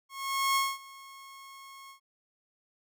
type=tone with ADSR envelope; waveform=sawtooth; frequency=1089 Hz; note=C#6; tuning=31 cents flat; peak=-20 dBFS; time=0.09-2 s; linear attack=470 ms; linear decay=220 ms; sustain=-23 dB; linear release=100 ms; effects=none